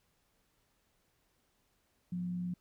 sine tone with frequency modulation, 178.1 Hz, F3, 34 cents sharp, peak -34 dBFS, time 2.12-2.54 s, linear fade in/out 5 ms, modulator 69.9 Hz, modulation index 0.21, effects pink hiss -75 dBFS RMS until 2.6 s

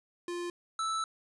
square tone pair in turn, 349.2 / 1316 Hz, F4 / E6, 0 / -3 cents, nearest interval octave + major seventh, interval 2297 cents, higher second, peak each -35 / -31 dBFS, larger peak second, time 0.28-0.5 / 0.79-1.04 s, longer second, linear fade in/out 2 ms, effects resampled to 24000 Hz + 11-bit

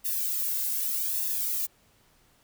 violet noise with flanger, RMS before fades -29 dBFS, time 0.04-1.67 s, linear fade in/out 20 ms, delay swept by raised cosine 1.1 to 1.91 ms, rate 0.84 Hz, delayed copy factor +0.85, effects pink hiss -63 dBFS RMS until 2.43 s

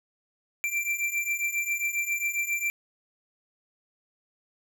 square beating tone pair, 2349 / 2356.4 Hz, D7 / D7, 0 / +5 cents, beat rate 7.4 Hz, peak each -32 / -29 dBFS, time 0.64-2.7 s, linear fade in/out 0 ms, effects none

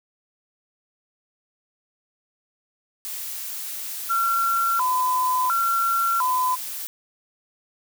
blue noise, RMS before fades -32 dBFS, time 3.05-6.87 s, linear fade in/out 0 ms
sine tone with vibrato, 1174.7 Hz, D6, in tune, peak -19 dBFS, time 4.09-6.56 s, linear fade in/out 20 ms, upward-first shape square, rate 0.71 Hz, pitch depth 260 cents each way
effects none

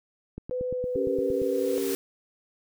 click train, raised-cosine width 3 ms, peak -23 dBFS, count 10, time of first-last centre 0.38-1.418 s, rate 8.67 Hz
sine tone with pitch glide, 503 to 499.5 Hz, B4 to B4, +32 to +20 cents, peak -27 dBFS, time 0.51-1.78 s, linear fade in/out 0 ms, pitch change -12 cents, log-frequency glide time 0.74-0.86 s
white noise with exponential growth, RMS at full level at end -34 dBFS, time 0.84-1.95 s, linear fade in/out 0 ms, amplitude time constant 240 ms
sine chord, G diminished, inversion second, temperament equal, 277.2 / 392 / 466.2 Hz, Db4 / G4 / Bb4, 0 / 0 / 0 cents, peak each -31 / -28 / -32 dBFS, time 0.95-1.95 s, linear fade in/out 5 ms
effects none

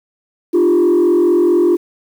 sine tone with frequency modulation, 349.2 Hz, F4, in tune, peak -7 dBFS, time 0.53-1.77 s, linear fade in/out 20 ms, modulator 44.5 Hz, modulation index 0.86, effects tanh soft clip ceiling -7 dBFS + 7-bit

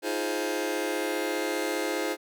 sawtooth chord, F minor seventh, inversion third, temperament just, 314.3 / 349.2 / 419.1 / 523.8 Hz, Eb4 / F4 / Ab4 / C5, +18 / 0 / +16 / +2 cents, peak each -29 dBFS, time 0.02-2.17 s, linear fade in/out 50 ms, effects none

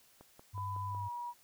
click train, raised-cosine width 1 ms, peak -39 dBFS, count 5, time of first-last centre 0.21-0.948 s, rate 5.42 Hz
sine tone, 100.3 Hz, G2, 40 cents sharp, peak -39 dBFS, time 0.53-1.09 s, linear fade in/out 20 ms
sine tone with pitch glide, 1000 to 961.5 Hz, B5 to B5, +21 to -47 cents, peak -38 dBFS, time 0.54-1.34 s, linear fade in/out 50 ms, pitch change -68 cents, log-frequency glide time 0.87-1.05 s
effects white hiss -65 dBFS RMS until 1.43 s

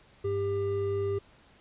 triangle tone pair together, 99.5 / 398 Hz, G2 / G4, +26 / +26 cents, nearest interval 2 octaves, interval 2400 cents, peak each -32 / -26 dBFS, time 0.24-1.19 s, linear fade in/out 10 ms, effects pink hiss -59 dBFS RMS until 1.6 s + resampled to 8000 Hz

